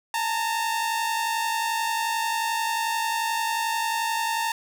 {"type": "tone pair together", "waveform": "sawtooth", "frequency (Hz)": [862.7, 914], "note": ["A5", "A#5"], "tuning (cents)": [-34, -34], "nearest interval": "minor second", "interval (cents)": 100, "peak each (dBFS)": [-27, -21], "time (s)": [0.14, 4.52], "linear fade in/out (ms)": 2, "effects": []}